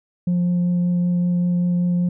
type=tone with vibrato; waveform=sine; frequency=176.5 Hz; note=F3; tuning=19 cents sharp; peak=-14 dBFS; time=0.27-2.09 s; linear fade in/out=5 ms; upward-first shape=triangle; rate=5.2 Hz; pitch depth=9 cents each way; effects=tanh soft clip ceiling -15 dBFS